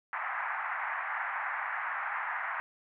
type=band-pass noise; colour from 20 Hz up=white; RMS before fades=-35 dBFS; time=0.13-2.6 s; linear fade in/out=0 ms; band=750 to 2000 Hz; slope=48 dB/octave; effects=none